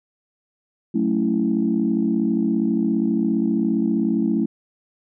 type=chord; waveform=sine; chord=F# minor seventh; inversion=none; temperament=equal; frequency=185 / 220 / 277.2 / 329.6 Hz; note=F#3 / A3 / C#4 / E4; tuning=0 / 0 / 0 / 0 cents; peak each=-25 / -20 / -24 / -23 dBFS; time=0.94-4.46 s; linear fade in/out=10 ms; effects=tanh soft clip ceiling -8 dBFS